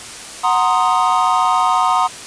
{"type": "chord", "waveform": "triangle", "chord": "C half-diminished seventh", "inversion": "second", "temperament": "equal", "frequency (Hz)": [740, 932.3, 1046.5, 1244.5], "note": ["Gb5", "Bb5", "C6", "Eb6"], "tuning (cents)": [0, 0, 0, 0], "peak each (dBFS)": -16, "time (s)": [0.43, 2.08], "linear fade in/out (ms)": 20, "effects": ["white hiss -32 dBFS RMS until 2.26 s", "resampled to 22050 Hz"]}